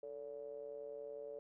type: ring-modulated tone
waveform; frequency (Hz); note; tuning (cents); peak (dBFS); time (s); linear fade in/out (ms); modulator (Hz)
triangle; 65.5; C2; +2; -40; 0.03-1.39; 0; 507
effects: none